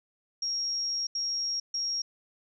sine tone bursts at uneven times, 5588 Hz, F8, in tune, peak -28 dBFS, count 3, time 0.42-1.07 / 1.15-1.6 / 1.74-2.02 s, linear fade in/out 5 ms, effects none

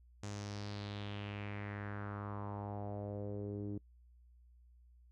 sawtooth tone with low-pass filter sweep, 102.3 Hz, G#2, 26 cents flat, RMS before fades -43 dBFS, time 0.23-3.78 s, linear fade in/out 5 ms, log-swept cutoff 7000 to 320 Hz, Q 3.3, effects noise-tail reverb RT60 0.1 s tail -26 dB re dry + added 60 Hz sine -60 dBFS peak until 5.11 s

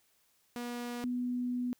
sawtooth / sine tone pair in turn, 241.2 / 246.8 Hz, B3 / B3, -41 / -1 cents, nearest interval unison, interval 40 cents, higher second, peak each -33 / -31 dBFS, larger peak second, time 0.56-1.04 / 1.04-1.73 s, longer second, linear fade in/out 0 ms, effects white hiss -71 dBFS RMS until 1.79 s

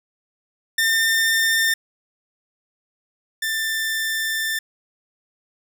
sawtooth tone pair in turn, 1804 / 1780.2 Hz, A6 / A6, +43 / +20 cents, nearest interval unison, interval 23 cents, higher first, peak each -13 / -18 dBFS, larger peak first, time 0.78-1.74 / 3.42-4.59 s, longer second, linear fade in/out 5 ms, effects none

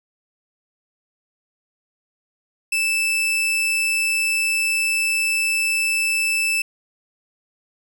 40% pulse tone, 2637 Hz, E7, in tune, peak -17 dBFS, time 2.72-6.62 s, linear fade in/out 5 ms, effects none

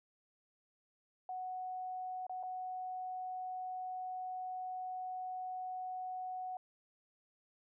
sine tone with dropouts, 740 Hz, F#5, in tune, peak -39 dBFS, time 1.29-6.57 s, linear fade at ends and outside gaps 2 ms, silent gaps 2.267-2.295 / 2.429-2.434 s, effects none

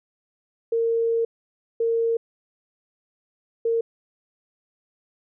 sine tone bursts at uneven times, 459.3 Hz, A#4, 26 cents flat, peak -19 dBFS, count 3, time 0.72-1.25 / 1.8-2.17 / 3.65-3.81 s, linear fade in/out 5 ms, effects none

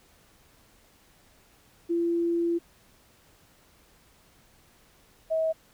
sine tone pair in turn, 340 / 641.8 Hz, F4 / E5, -46 / -46 cents, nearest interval major seventh, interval 1100 cents, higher second, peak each -23 dBFS, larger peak neither, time 1.89-2.59 / 5.3-5.53 s, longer first, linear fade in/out 20 ms, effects pink hiss -60 dBFS RMS until 5.73 s

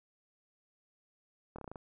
slowing click train, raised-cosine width 1 ms, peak -30 dBFS, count 7, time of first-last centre 1.56-1.758 s, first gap 25 ms, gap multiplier 1.11, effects none

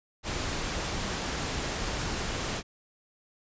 pink noise, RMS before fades -32 dBFS, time 0.23-2.63 s, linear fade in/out 50 ms, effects resampled to 16000 Hz

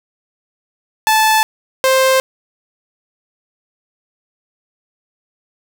sawtooth tone pair in turn, 873 / 525.6 Hz, A5 / C5, -14 / +8 cents, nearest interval major sixth, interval 878 cents, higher first, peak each -6 dBFS, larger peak neither, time 1.07-1.43 / 1.84-2.2 s, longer neither, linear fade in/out 0 ms, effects none

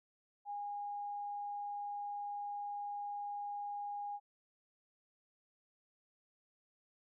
sine tone, 818 Hz, G#5, 26 cents flat, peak -39 dBFS, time 0.45-4.2 s, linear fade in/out 50 ms, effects none

